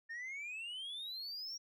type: exponential sweep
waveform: sine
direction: up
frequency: 1800 to 5690 Hz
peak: -39 dBFS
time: 0.09-1.58 s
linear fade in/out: 20 ms
effects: tanh soft clip ceiling -41 dBFS